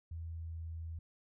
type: tone with pitch glide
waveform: sine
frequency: 82.41 to 81.89 Hz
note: E2 to E2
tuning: 0 to -11 cents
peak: -40 dBFS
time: 0.11-0.99 s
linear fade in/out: 5 ms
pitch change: -11 cents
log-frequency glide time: 0.3-0.51 s
effects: none